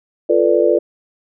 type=chord; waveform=sine; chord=B half-diminished seventh; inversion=second; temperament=equal with one note detuned; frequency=346.4 / 440 / 493.9 / 587.3 Hz; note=F4 / A4 / B4 / D5; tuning=-14 / 0 / 0 / 0 cents; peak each=-16 dBFS; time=0.29-0.79 s; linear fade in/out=10 ms; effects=none